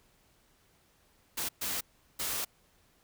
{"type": "noise bursts at uneven times", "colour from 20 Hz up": "white", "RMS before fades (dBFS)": -34, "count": 3, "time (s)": [[1.37, 1.49], [1.61, 1.81], [2.19, 2.45]], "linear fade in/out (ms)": 10, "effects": ["pink hiss -67 dBFS RMS until 3.03 s"]}